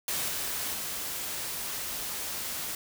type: noise with level steps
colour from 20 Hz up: white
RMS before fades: -31 / -33 / -35 dBFS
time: 0.08-2.75 s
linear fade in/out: 2 ms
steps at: 0.28 / 0.74 s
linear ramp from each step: 2 ms
effects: none